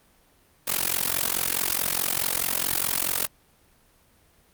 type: noise with amplitude modulation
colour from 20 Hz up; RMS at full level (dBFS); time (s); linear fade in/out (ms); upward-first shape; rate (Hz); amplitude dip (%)
white; -21; 0.67-3.27; 10; sine; 44.7; 95
effects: pink hiss -60 dBFS RMS until 4.53 s + Opus 32 kbps